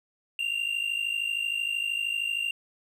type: tone pair together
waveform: triangle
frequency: 2741 / 2794 Hz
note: F7 / F7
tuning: -33 / 0 cents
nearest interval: unison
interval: 33 cents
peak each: -30 / -27 dBFS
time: 0.39-2.51 s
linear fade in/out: 2 ms
effects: none